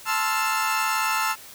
30% pulse chord, F major seventh, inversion first, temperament equal, 880 / 1046.5 / 1318.5 / 1396.9 Hz, A5 / C6 / E6 / F6, 0 / 0 / 0 / 0 cents, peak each -24 / -27 / -23 / -28 dBFS, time 0.05-1.36 s, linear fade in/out 50 ms, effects white hiss -44 dBFS RMS until 1.54 s

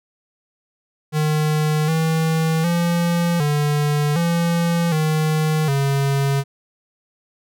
square tone with pitch steps, 153.2 / 160.9 / 171.5 / 147.5 / 169.9 / 155.7 / 138.6 Hz, D#3 / E3 / F3 / D3 / F3 / D#3 / C#3, -27 / -42 / -31 / +8 / -47 / +2 / 0 cents, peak -17 dBFS, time 1.12-6.44 s, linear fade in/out 50 ms, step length 760 ms, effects none

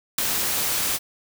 white noise with ADSR envelope, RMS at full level -17 dBFS, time 0.18-0.99 s, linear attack 6 ms, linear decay 3 ms, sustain -7 dB, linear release 37 ms, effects none

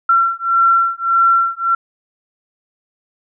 sine beating tone pair, 1358 / 1359.7 Hz, F6 / F6, -49 / -47 cents, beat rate 1.7 Hz, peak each -14 dBFS, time 0.09-1.75 s, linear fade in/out 5 ms, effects none

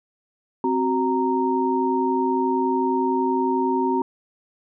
sine tone cluster, 261.7 / 372.6 / 928 Hz, C4 / F#4 / A#5, 0 / +12 / -8 cents, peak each -23 dBFS, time 0.64-4.02 s, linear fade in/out 2 ms, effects none

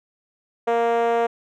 5% pulse tone with band-pass filter, 233.1 Hz, A#3, in tune, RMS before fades -20 dBFS, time 0.67-1.27 s, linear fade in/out 10 ms, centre 560 Hz, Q 8.7, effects none

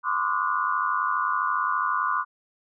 sine tone cluster, 1021 / 1093 / 1188 / 1296 / 1450 Hz, C6 / C#6 / D6 / E6 / F#6, -43 / -25 / +20 / -30 / -35 cents, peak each -28 / -29 / -27 / -34 / -29 dBFS, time 0.03-2.25 s, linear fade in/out 50 ms, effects none

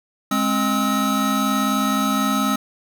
square tone cluster, 207.7 / 266.6 / 1289 Hz, G#3 / C4 / E6, 0 / +33 / -39 cents, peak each -23 dBFS, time 0.31-2.56 s, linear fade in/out 5 ms, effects none

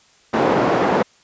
white band-pass noise, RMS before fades -17 dBFS, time 0.33-1.03 s, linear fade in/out 10 ms, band 190 to 710 Hz, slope 12 dB/octave, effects white hiss -54 dBFS RMS until 1.23 s + resampled to 16000 Hz

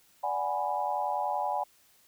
sine chord, G# half-diminished seventh, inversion second, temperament equal, 587.3 / 740 / 830.6 / 987.8 Hz, D5 / F#5 / G#5 / B5, 0 / 0 / 0 / 0 cents, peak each -36 / -33 / -31 / -35 dBFS, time 0.23-1.64 s, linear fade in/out 10 ms, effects white hiss -63 dBFS RMS until 2.07 s

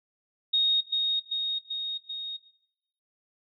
sine tone with echo, 3729 Hz, A#7, in tune, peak -20 dBFS, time 0.53-0.81 s, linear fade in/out 10 ms, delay 390 ms, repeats 4, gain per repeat -3 dB, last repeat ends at 2.37 s, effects noise-tail reverb RT60 0.8 s tail -17 dB re dry

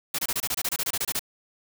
white noise bursts, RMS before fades -27 dBFS, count 15, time 0.14-1.194 s, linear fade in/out 5 ms, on 46 ms, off 26 ms, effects none

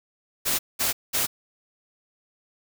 white noise bursts, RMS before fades -24 dBFS, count 3, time 0.45-1.27 s, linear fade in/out 20 ms, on 140 ms, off 200 ms, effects none

